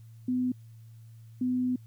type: tone pair in turn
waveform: sine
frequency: 251.5 / 251.5 Hz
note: B3 / B3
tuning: +32 / +32 cents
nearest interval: unison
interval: 0 cents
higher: neither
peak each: -25 dBFS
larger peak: neither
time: 0.28-0.52 / 1.41-1.76 s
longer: second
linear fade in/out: 5 ms
effects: added 113 Hz sine -47 dBFS peak until 1.86 s + white hiss -69 dBFS RMS until 1.86 s